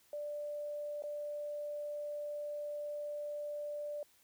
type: tone with dropouts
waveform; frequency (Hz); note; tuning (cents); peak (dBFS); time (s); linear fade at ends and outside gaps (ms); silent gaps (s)
sine; 589; D5; +5; -38; 0.13-4.03; 2; 1.023-1.037
effects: white hiss -68 dBFS RMS until 4.23 s